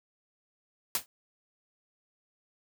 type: noise with exponential decay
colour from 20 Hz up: white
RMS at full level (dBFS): -25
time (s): 0.95-1.06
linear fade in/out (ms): 1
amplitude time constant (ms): 23
effects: none